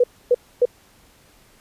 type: tone bursts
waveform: sine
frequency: 490 Hz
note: B4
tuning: 14 cents flat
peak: -11 dBFS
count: 3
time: 0-0.654 s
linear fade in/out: 5 ms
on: 38 ms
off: 270 ms
effects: pink hiss -54 dBFS RMS until 1.6 s + resampled to 32000 Hz